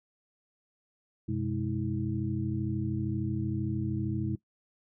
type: tone cluster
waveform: sine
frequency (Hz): 94.2 / 127.2 / 209.3 / 322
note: F#2 / C3 / G#3 / E4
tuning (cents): +32 / -48 / +14 / -41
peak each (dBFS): -35 / -33 / -35 / -35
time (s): 1.28-4.36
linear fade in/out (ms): 10
effects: noise-tail reverb RT60 0.1 s tail -18 dB re dry